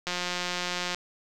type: click train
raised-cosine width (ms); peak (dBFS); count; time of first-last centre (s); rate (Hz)
0.2; -13; 157; 0.07-0.946; 178
effects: none